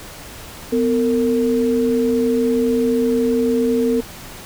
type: tone pair together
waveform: sine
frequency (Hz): 250 / 456.9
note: B3 / A#4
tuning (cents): +21 / -35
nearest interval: minor seventh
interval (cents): 1044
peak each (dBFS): -17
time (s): 0.72-4.01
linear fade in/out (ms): 10
effects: pink hiss -36 dBFS RMS until 4.45 s